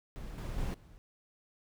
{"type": "noise with level steps", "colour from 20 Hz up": "brown", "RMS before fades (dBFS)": [-43, -38, -35, -55], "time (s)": [0.16, 0.98], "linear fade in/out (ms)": 0, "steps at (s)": [0.38, 0.58, 0.74], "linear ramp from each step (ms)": 2, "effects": []}